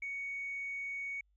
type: tone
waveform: sine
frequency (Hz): 2231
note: C#7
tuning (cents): +11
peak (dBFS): -36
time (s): 0.02-1.21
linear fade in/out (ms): 5
effects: tanh soft clip ceiling -32 dBFS + added 50 Hz sine -69 dBFS peak until 1.36 s